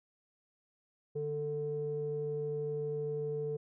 square tone with low-pass filter, 147.9 Hz, D3, 13 cents sharp, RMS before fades -36 dBFS, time 1.15-3.57 s, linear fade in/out 10 ms, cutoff 430 Hz, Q 7.5, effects none

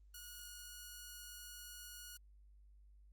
5% pulse tone, 1451 Hz, F#6, 34 cents flat, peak -39 dBFS, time 0.14-2.17 s, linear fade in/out 5 ms, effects added 50 Hz sine -60 dBFS peak until 3.12 s + Opus 24 kbps

